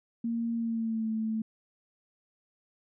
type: tone with pitch glide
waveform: sine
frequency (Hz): 231.6 to 220.5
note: A#3 to A3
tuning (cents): -11 to +4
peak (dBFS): -28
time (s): 0.24-1.42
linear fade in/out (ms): 5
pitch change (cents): -85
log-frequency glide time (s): 0.55-1.1
effects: none